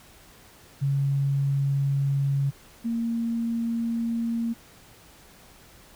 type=tone pair in turn; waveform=sine; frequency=138.9 / 231.2 Hz; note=C#3 / A#3; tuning=+4 / -14 cents; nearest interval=major sixth; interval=882 cents; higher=second; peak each=-21 / -24 dBFS; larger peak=first; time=0.81-2.51 / 2.84-4.54 s; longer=neither; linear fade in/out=20 ms; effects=pink hiss -52 dBFS RMS until 5.95 s